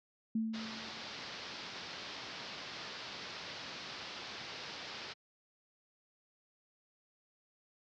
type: tone with exponential decay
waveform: sine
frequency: 222.3 Hz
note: A3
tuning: 18 cents sharp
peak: -29 dBFS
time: 0.35-1.23 s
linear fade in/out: 5 ms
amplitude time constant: 190 ms
type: low-pass noise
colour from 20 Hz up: white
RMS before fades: -46 dBFS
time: 0.53-5.14 s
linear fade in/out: 20 ms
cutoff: 5200 Hz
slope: 48 dB/octave
effects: high-pass 100 Hz 12 dB/octave